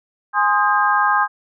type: chord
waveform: sine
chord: Ab major seventh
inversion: none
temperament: equal with one note detuned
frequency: 830.6 / 1046.5 / 1244.5 / 1603.7 Hz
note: Ab5 / C6 / Eb6 / G6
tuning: 0 / 0 / 0 / +39 cents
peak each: -19 dBFS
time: 0.33-1.28 s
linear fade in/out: 50 ms
effects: none